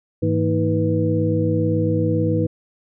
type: tone cluster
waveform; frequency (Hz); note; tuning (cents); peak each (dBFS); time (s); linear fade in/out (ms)
sine; 103.5 / 161.6 / 228.8 / 318 / 490.6; G#2 / E3 / A#3 / D#4 / B4; -5 / -34 / -32 / +38 / -12; -21 / -23 / -28 / -22 / -23; 0.22-2.47; 10
effects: none